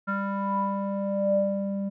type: tone with low-pass filter sweep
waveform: square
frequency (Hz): 197.8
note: G3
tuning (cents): +16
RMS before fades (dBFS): -27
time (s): 0.07-1.9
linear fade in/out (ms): 20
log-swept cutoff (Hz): 1400 to 410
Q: 8.6
effects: none